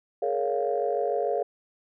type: chord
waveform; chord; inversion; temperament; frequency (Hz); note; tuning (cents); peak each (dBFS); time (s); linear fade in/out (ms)
sine; Bb minor seventh; third; just; 419.5 / 466.2 / 559.4 / 699.2; Ab4 / Bb4 / Db5 / F5; +17 / 0 / +16 / +2; -29; 0.22-1.43; 5
effects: tanh soft clip ceiling -13 dBFS

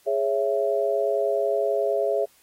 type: chord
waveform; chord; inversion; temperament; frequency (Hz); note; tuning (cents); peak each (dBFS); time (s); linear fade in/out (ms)
sine; C# minor; second; just; 415.8 / 554.4 / 665.2; G#4 / C#5 / E5; +2 / 0 / +16; -25; 0.06-2.26; 20
effects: white hiss -59 dBFS RMS until 2.42 s + AAC 48 kbps

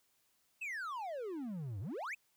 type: exponential two-way sweep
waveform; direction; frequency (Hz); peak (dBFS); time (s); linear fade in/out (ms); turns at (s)
triangle; down then up; 2718 to 91 to 2718; -37; 0.61-2.15; 10; 1.8
effects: white hiss -75 dBFS RMS until 2.36 s

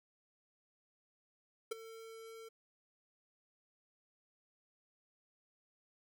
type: tone with ADSR envelope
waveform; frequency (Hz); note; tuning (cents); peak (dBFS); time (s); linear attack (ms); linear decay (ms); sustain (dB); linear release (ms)
square; 450.2; A4; +40; -34; 1.71-2.49; 10; 12; -16; 10
effects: none

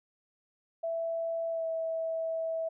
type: tone with pitch glide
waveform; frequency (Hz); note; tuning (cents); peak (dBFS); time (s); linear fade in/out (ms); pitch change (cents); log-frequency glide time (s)
sine; 662 to 651.8; E5 to E5; +7 to -20; -30; 0.83-2.69; 10; -27; 1.5-1.66
effects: none

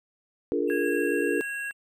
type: chord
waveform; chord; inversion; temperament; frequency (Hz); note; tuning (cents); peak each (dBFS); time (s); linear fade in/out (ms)
sine; Bb dominant seventh; first; just; 291.4 / 349.6 / 419.5 / 466.2; D4 / F4 / Ab4 / Bb4; -13 / +2 / +17 / 0; -29; 0.52-1.41; 0
type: tone with pitch glide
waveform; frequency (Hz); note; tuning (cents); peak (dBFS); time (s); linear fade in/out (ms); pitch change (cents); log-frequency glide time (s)
square; 2700 to 2723; E7 to F7; +41 to -44; -37; 0.67-1.73; 50; +15; 0.81-1.36
type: tone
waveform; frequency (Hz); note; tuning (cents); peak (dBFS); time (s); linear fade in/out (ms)
sine; 1647; G#6; -15; -31; 0.7-1.71; 0
effects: none

